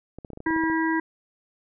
clicks, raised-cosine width 2 ms, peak -25 dBFS, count 11, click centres 0.186 / 0.248 / 0.303 / 0.333 / 0.374 / 0.404 / 0.47 / 0.506 / 0.563 / 0.637 / 0.7 s
harmonic tone, 323.2 Hz, E4, 34 cents flat, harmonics 1 / 3 / 5 / 6, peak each -23 / -28 / -30 / -31 dBFS, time 0.46-1 s, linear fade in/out 5 ms
effects none

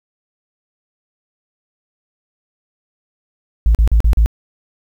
sine tone bursts, 55 Hz, A1, in tune, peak -6 dBFS, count 5, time 3.66-4.26 s, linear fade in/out 0 ms, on 88 ms, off 40 ms, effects tanh soft clip ceiling -5 dBFS + 8-bit

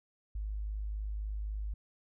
sine tone, 51.91 Hz, G#1, in tune, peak -34 dBFS, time 0.35-1.74 s, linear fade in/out 5 ms, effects none

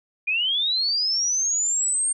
sine linear sweep, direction up, 2400 to 8740 Hz, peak -20 dBFS, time 0.27-2.13 s, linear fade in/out 10 ms, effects none

